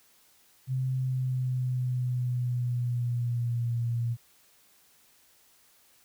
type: tone with pitch glide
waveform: sine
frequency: 130 to 117.84 Hz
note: C3 to A#2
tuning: -11 to +19 cents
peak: -26 dBFS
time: 0.67-4.17 s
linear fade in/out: 50 ms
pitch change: -170 cents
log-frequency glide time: 0.93-3.77 s
effects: white hiss -62 dBFS RMS until 6.04 s